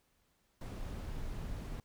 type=noise; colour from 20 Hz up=brown; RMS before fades=-41 dBFS; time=0.61-1.8 s; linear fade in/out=2 ms; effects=pink hiss -75 dBFS RMS until 1.84 s